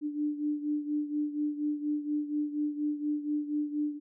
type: beating tone pair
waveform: sine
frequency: 296 / 300.2 Hz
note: D4 / D4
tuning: +14 / +38 cents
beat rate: 4.2 Hz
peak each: -30 / -35 dBFS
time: 0.01-4 s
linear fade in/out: 50 ms
effects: none